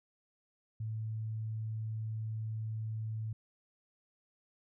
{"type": "tone", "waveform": "sine", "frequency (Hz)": 110, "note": "A2", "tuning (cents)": 0, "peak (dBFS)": -35, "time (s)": [0.8, 3.33], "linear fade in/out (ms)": 5, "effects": []}